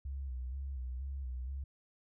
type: tone with vibrato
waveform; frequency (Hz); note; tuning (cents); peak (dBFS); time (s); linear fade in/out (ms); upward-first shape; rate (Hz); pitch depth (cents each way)
sine; 65.4; C2; 0; -37; 0.05-1.64; 5; square; 2.1; 70
effects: none